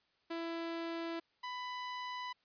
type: tone pair in turn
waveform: sawtooth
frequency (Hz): 333.1 / 995.7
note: E4 / B5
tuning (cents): +18 / +14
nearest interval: octave + perfect fifth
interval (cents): 1896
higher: second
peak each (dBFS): -34 / -36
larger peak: first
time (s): 0.3-1.2 / 1.43-2.33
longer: neither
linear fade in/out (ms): 10
effects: white hiss -75 dBFS RMS until 2.44 s + resampled to 11025 Hz

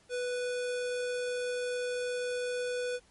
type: tone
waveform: square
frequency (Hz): 493.9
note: B4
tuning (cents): 0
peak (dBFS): -32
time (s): 0.09-3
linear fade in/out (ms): 50
effects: pink hiss -64 dBFS RMS until 3.1 s + MP3 48 kbps

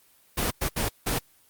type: noise bursts at uneven times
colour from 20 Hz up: pink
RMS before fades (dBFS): -26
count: 4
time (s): 0.37-0.51 / 0.61-0.69 / 0.76-0.89 / 1.06-1.19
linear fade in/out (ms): 10
effects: white hiss -60 dBFS RMS until 1.49 s + Opus 24 kbps

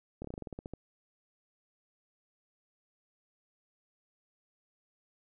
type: slowing click train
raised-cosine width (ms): 2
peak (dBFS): -27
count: 12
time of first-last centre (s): 0.22-0.736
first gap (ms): 25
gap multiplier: 1.12
effects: none

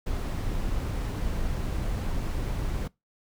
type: noise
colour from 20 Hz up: brown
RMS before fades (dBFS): -29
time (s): 0.06-2.88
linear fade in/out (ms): 10
effects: noise-tail reverb RT60 0.2 s tail -22 dB re dry

